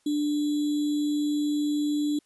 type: tone with sample-and-hold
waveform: sine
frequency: 295.5 Hz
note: D4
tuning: 11 cents sharp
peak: -23 dBFS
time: 0.06-2.19 s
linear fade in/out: 5 ms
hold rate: 3675 Hz
effects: white hiss -68 dBFS RMS until 2.25 s + resampled to 24000 Hz